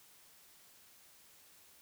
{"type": "silence", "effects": ["white hiss -62 dBFS RMS until 1.81 s"]}